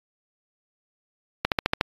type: slowing click train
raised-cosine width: 0.3 ms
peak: -4 dBFS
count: 6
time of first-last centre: 1.45-1.811 s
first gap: 68 ms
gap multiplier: 1.03
effects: AAC 32 kbps